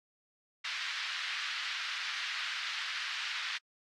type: band-pass noise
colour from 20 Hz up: pink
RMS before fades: -38 dBFS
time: 0.64-3.58 s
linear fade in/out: 10 ms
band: 1500 to 4500 Hz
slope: 24 dB/octave
effects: AAC 48 kbps